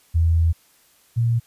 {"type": "tone pair in turn", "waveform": "sine", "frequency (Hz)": [82.6, 116.81], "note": ["E2", "A#2"], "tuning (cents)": [4, 4], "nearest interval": "tritone", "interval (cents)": 600, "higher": "second", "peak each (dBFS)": [-14, -16], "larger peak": "first", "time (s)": [[0.14, 0.53], [1.16, 1.4]], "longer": "first", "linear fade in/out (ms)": 20, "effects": ["white hiss -57 dBFS RMS until 1.46 s", "resampled to 32000 Hz"]}